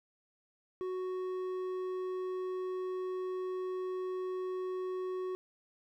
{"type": "tone with hard clipping", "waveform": "sine", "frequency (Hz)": 370, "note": "F#4", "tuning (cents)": 0, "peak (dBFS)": -36, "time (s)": [0.81, 5.35], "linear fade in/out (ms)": 0, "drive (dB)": 6, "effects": []}